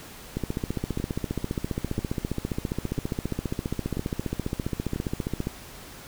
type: two click trains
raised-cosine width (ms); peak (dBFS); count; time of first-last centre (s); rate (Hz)
3; -14 / -16; 77 / 5; 0.37-5.471 / 1-4.96; 14.9 / 1.01
effects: pink hiss -44 dBFS RMS until 6.07 s